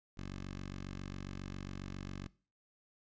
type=tone with notch filter; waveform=10% pulse; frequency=47.35 Hz; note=F#1; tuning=41 cents sharp; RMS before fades=-44 dBFS; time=0.17-2.28 s; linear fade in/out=10 ms; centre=710 Hz; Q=1.8; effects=noise-tail reverb RT60 0.4 s tail -21 dB re dry + resampled to 16000 Hz